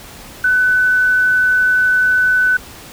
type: tone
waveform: sine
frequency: 1502 Hz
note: F#6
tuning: 26 cents sharp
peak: -10 dBFS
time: 0.44-2.57 s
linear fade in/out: 5 ms
effects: pink hiss -36 dBFS RMS until 2.92 s